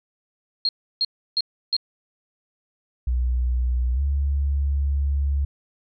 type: tone bursts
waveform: sine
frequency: 4233 Hz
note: C8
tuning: 19 cents sharp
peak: -18 dBFS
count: 4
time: 0.65-1.766 s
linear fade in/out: 2 ms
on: 39 ms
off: 320 ms
type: tone with pitch glide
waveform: sine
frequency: 61.74 to 70.11 Hz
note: B1 to C#2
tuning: 0 to +20 cents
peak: -19 dBFS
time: 3.07-5.45 s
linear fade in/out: 5 ms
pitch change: +220 cents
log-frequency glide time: 3.95-4 s
effects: none